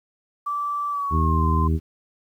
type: tone with pitch glide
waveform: sine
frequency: 1163 to 1036.1 Hz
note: D6 to C6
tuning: -17 to -17 cents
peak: -23 dBFS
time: 0.46-1.68 s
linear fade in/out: 10 ms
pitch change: -200 cents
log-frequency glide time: 0.9-1.46 s
type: harmonic tone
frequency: 79.9 Hz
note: D#2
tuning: 47 cents sharp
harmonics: 1 / 2 / 3 / 4 / 5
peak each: -19 / -25 / -29 / -31 / -33 dBFS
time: 1.1-1.8 s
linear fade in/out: 50 ms
effects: 9-bit